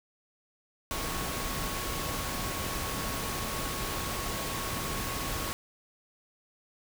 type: tone in noise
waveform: sine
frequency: 1103 Hz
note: C#6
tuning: 9 cents flat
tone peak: -41 dBFS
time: 0.91-5.53 s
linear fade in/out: 0 ms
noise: pink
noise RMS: -34 dBFS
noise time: 0.91-5.53 s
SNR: -10 dB
effects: none